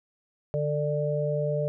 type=harmonic tone; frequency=148.3 Hz; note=D3; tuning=17 cents sharp; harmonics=1 / 3 / 4; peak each=-28 / -31 / -28 dBFS; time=0.54-1.68 s; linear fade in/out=0 ms; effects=none